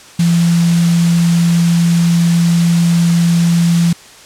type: tone in noise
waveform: sine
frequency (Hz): 170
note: F3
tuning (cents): -46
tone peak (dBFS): -8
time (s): 0.19-3.93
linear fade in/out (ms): 5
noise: white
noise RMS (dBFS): -23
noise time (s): 0.19-3.93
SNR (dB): +12
effects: white hiss -38 dBFS RMS until 4.25 s + low-pass 8000 Hz 12 dB/octave